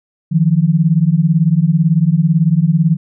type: beating tone pair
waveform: sine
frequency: 154.3 / 172.3 Hz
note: D#3 / F3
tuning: -14 / -23 cents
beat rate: 18 Hz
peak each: -12 dBFS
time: 0.31-2.97 s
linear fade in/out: 20 ms
effects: none